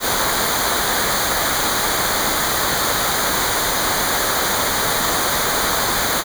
pink noise with comb filter, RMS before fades -19 dBFS, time 0-6.24 s, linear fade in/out 50 ms, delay 0.37 ms, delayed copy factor -0.75, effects none

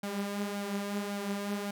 sawtooth tone with flanger, 202.2 Hz, G#3, 46 cents flat, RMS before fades -35 dBFS, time 0.03-1.71 s, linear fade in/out 5 ms, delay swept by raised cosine 1.3 to 6.8 ms, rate 1.8 Hz, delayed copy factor +0.55, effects none

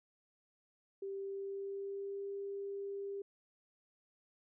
sine tone with pitch glide, 392 to 397.9 Hz, G4 to G4, 0 to +26 cents, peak -39 dBFS, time 1.02-3.22 s, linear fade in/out 5 ms, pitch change +26 cents, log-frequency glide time 1.15-2.28 s, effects none

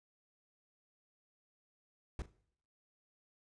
brown noise with echo, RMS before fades -38 dBFS, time 2.19-2.22 s, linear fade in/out 2 ms, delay 39 ms, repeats 2, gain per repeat -15 dB, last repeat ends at 2.298 s, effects noise-tail reverb RT60 0.6 s tail -18 dB re dry + resampled to 22050 Hz

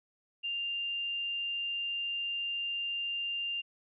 sine tone, 2794 Hz, F7, in tune, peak -32 dBFS, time 0.43-3.62 s, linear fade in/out 20 ms, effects none

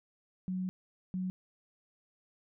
sine tone bursts at uneven times, 185 Hz, F#3, in tune, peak -32 dBFS, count 2, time 0.48-0.69 / 1.14-1.3 s, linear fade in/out 0 ms, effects none

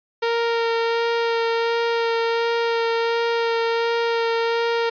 sawtooth tone with vibrato, 462.6 Hz, A#4, 13 cents flat, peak -15 dBFS, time 0.22-4.9 s, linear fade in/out 10 ms, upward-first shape sine, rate 1.4 Hz, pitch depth 12 cents each way, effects resampled to 11025 Hz

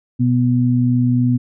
sine tone pair together, 123.59 / 246.9 Hz, B2 / B3, +2 / 0 cents, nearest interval octave, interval 1198 cents, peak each -15 dBFS, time 0.19-1.38 s, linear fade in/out 20 ms, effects none

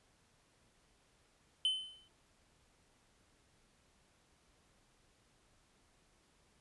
triangle tone with exponential decay, 3052 Hz, G7, 47 cents flat, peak -26 dBFS, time 1.65-2.08 s, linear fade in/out 1 ms, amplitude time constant 92 ms, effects pink hiss -71 dBFS RMS until 6.6 s + resampled to 24000 Hz

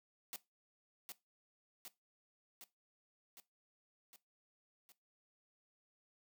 white noise with echo, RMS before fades -45 dBFS, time 0.33-0.36 s, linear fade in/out 0 ms, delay 760 ms, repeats 6, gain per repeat -3 dB, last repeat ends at 4.92 s, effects noise-tail reverb RT60 0.2 s tail -18 dB re dry + high-pass 200 Hz 12 dB/octave

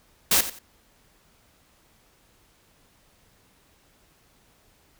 white noise with echo, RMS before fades -19 dBFS, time 0.31-0.41 s, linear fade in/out 5 ms, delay 90 ms, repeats 2, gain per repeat -13 dB, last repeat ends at 0.59 s, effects pink hiss -61 dBFS RMS until 4.99 s

